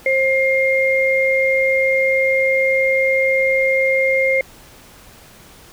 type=tone pair together; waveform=sine; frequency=530 / 2120 Hz; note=C5 / C7; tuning=+22 / +22 cents; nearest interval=2 octaves; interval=2400 cents; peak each=-16 dBFS; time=0.06-4.41 s; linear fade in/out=2 ms; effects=pink hiss -44 dBFS RMS until 5.72 s